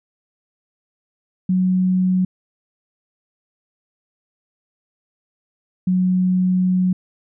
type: tone pair in turn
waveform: sine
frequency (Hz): 184.6 / 183.64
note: F#3 / F#3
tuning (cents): -4 / -13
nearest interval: unison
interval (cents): 9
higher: first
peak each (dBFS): -14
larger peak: neither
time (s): 1.49-2.25 / 5.87-6.93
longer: second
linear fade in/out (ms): 5
effects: none